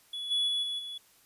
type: tone with level steps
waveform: triangle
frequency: 3400 Hz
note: G#7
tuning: 40 cents sharp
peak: -33 / -24 / -26 / -30 / -36 dBFS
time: 0.13-0.98 s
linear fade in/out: 5 ms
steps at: 0.3 / 0.47 / 0.62 / 0.78 s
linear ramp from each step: 20 ms
effects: white hiss -62 dBFS RMS until 1.25 s + resampled to 32000 Hz